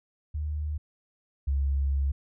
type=tone pair in turn; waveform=sine; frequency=75.4 / 69 Hz; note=D2 / C#2; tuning=+46 / -7 cents; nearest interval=major second; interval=153 cents; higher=first; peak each=-28 / -23 dBFS; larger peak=second; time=0.34-0.78 / 1.47-2.12 s; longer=second; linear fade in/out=10 ms; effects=none